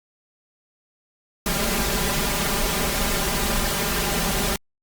pink noise with comb filter, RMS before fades -23 dBFS, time 1.46-4.56 s, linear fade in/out 2 ms, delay 5 ms, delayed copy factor +0.95, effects Opus 48 kbps

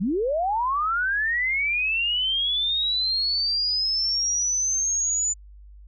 sine linear sweep, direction up, 163.6 to 7040 Hz, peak -21 dBFS, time 0-5.34 s, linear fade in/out 20 ms, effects added 50 Hz sine -43 dBFS peak until 5.87 s

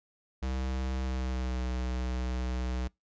square tone with pitch glide, 64.9 to 62.62 Hz, C2 to B1, -13 to +25 cents, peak -31 dBFS, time 0.42-2.88 s, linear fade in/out 10 ms, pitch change -62 cents, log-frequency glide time 1.01-1.63 s, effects noise-tail reverb RT60 0.2 s tail -26 dB re dry + resampled to 16000 Hz

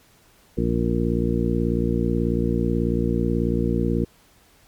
harmonic tone, 58.27 Hz, A#1, in tune, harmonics 1 / 2 / 3 / 4 / 5 / 6 / 8, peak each -26 / -27 / -25 / -25 / -29 / -27 / -29 dBFS, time 0.57-4.05 s, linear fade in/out 10 ms, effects pink hiss -56 dBFS RMS until 4.67 s + MP3 96 kbps

